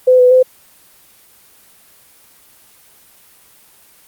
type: tone with pitch steps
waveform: sine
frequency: 508 / 499.2 / 512 Hz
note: B4 / B4 / C5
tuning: +49 / +19 / -38 cents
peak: -5 dBFS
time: 0.07-0.43 s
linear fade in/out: 10 ms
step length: 120 ms
effects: white hiss -47 dBFS RMS until 4.07 s + Opus 24 kbps